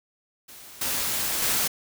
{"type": "noise with level steps", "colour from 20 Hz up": "white", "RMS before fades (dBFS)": [-45, -27, -24], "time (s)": [0.48, 1.68], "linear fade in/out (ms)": 10, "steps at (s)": [0.81, 1.42], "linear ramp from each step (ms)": 5, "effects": []}